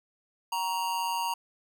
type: tone with amplitude modulation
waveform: square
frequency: 937 Hz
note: A#5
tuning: 9 cents sharp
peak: -26 dBFS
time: 0.52-1.34 s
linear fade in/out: 5 ms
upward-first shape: sine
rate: 177 Hz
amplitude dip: 60%
effects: none